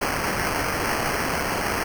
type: noise with sample-and-hold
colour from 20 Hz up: white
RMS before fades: -25 dBFS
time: 0.01-1.84 s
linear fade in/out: 10 ms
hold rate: 3675 Hz
effects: none